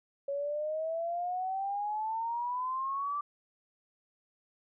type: exponential sweep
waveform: sine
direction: up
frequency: 554.4 to 1174.7 Hz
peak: -31 dBFS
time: 0.28-3.21 s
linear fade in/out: 5 ms
effects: none